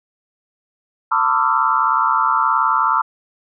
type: tone cluster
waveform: sine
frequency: 899 / 1021 / 1152 / 1289 / 1368 Hz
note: A5 / C6 / D6 / E6 / F6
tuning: +37 / -43 / -34 / -39 / -36 cents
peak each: -20 dBFS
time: 1.11-3.02 s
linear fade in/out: 10 ms
effects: none

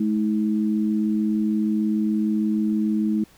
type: tone pair together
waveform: sine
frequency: 213.9 / 320.5 Hz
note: A3 / E4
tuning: -49 / -49 cents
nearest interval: perfect fifth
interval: 700 cents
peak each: -20 / -25 dBFS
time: 0-3.24 s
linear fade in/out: 5 ms
effects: pink hiss -54 dBFS RMS until 3.37 s

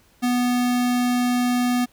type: tone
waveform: square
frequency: 246.1 Hz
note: B3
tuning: 6 cents flat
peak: -19 dBFS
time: 0.22-1.86 s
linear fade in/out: 20 ms
effects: pink hiss -58 dBFS RMS until 1.92 s

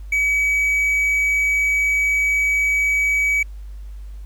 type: tone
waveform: triangle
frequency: 2276 Hz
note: C#7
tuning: 45 cents sharp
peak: -14 dBFS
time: 0.12-3.43 s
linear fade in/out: 5 ms
effects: added 50 Hz sine -31 dBFS peak until 4.25 s + pink hiss -57 dBFS RMS until 4.25 s

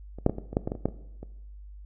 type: clicks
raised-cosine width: 2 ms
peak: -27 / -6 / -14 / -21 / -23 / -9 / -15 / -16 / -24 / -10 / -26 / -26 dBFS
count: 12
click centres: 0.186 / 0.264 / 0.296 / 0.384 / 0.53 / 0.569 / 0.675 / 0.719 / 0.752 / 0.856 / 0.886 / 1.23 s
effects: noise-tail reverb RT60 0.9 s tail -17 dB re dry + added 50 Hz sine -42 dBFS peak until 1.85 s

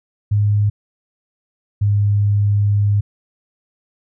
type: tone pair in turn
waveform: sine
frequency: 103.6 / 102.41 Hz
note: G#2 / G#2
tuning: -4 / -24 cents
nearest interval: unison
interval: 20 cents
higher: first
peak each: -12 dBFS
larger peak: neither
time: 0.31-0.7 / 1.81-3.01 s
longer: second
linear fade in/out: 10 ms
effects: none

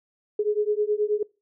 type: beating tone pair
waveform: sine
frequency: 415.3 / 424.7 Hz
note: G#4 / G#4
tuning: 0 / +39 cents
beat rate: 9.4 Hz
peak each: -24 dBFS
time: 0.39-1.23 s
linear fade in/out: 5 ms
effects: noise-tail reverb RT60 0.3 s tail -24 dB re dry

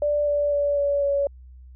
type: tone with pitch steps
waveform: sine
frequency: 587.3 / 581.2 / 575.2 / 569.3 / 563.4 Hz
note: D5 / D5 / D5 / C#5 / C#5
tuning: 0 / -18 / -36 / +46 / +28 cents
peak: -19 dBFS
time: 0.02-1.27 s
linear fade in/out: 2 ms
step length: 250 ms
effects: added 63 Hz sine -42 dBFS peak until 1.75 s

